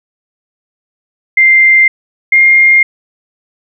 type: tone pair in turn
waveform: sine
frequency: 2093 / 2121 Hz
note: C7 / C7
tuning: 0 / +23 cents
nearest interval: unison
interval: 23 cents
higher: second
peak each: -3 dBFS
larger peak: neither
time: 1.37-1.88 / 2.32-2.83 s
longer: neither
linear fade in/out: 5 ms
effects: none